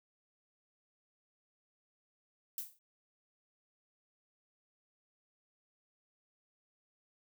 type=noise with exponential decay; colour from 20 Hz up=violet; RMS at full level=-36 dBFS; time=2.58-2.79 s; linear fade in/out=2 ms; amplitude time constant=44 ms; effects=none